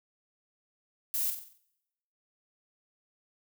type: noise with echo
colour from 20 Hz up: violet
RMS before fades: -31 dBFS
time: 1.14-1.3 s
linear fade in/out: 0 ms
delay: 46 ms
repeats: 6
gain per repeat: -6 dB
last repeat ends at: 1.576 s
effects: noise-tail reverb RT60 0.9 s tail -23 dB re dry